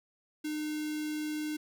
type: tone with notch filter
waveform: square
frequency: 304.2 Hz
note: D#4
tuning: 39 cents flat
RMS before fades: -35 dBFS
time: 0.44-1.57 s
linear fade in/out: 10 ms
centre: 840 Hz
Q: 0.89
effects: none